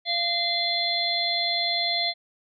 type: harmonic tone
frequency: 690 Hz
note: F5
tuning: 21 cents flat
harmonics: 1 / 3 / 5 / 6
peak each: -30 / -30 / -28 / -26 dBFS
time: 0.05-2.14 s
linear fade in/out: 50 ms
effects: none